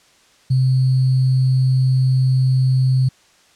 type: tone with sample-and-hold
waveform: sine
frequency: 130 Hz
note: C3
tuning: 11 cents flat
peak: -12 dBFS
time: 0.5-3.09 s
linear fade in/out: 10 ms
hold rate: 4410 Hz
effects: white hiss -53 dBFS RMS until 3.55 s + low-pass 7000 Hz 12 dB/octave